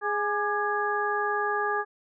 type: harmonic tone with a mistuned harmonic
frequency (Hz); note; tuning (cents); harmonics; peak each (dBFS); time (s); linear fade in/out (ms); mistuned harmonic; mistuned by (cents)
415.4; G#4; 0; 1 / 2 / 3 / 4; -30 / -30 / -30 / -30; 0.01-1.85; 50; 3; -67
effects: none